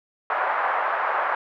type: band-pass noise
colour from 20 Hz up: pink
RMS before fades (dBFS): -24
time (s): 0.3-1.35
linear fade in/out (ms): 2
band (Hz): 690 to 1600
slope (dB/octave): 24
effects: none